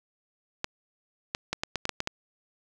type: clicks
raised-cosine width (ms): 0.2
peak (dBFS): -11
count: 9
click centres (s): 0.644 / 1.349 / 1.53 / 1.635 / 1.757 / 1.854 / 1.893 / 2.004 / 2.074
effects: none